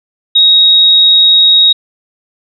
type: tone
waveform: sine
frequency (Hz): 3778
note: A#7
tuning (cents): +22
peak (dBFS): -3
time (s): 0.35-1.73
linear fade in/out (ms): 10
effects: none